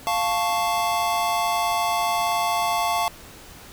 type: chord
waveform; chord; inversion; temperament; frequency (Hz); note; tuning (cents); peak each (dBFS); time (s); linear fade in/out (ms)
square; F augmented; none; equal; 698.5 / 880 / 1108.7; F5 / A5 / C#6; 0 / 0 / 0; -25 / -26 / -27; 0.07-3.08; 0
effects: pink hiss -44 dBFS RMS until 3.72 s